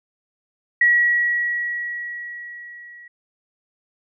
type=tone with level ramp; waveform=sine; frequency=1920 Hz; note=B6; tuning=49 cents flat; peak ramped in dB=-11 to -40 dBFS; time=0.81-3.08 s; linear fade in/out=5 ms; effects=none